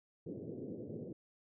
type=band-pass noise; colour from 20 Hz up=white; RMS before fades=-45 dBFS; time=0.26-1.13 s; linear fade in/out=5 ms; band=100 to 490 Hz; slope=48 dB/octave; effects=none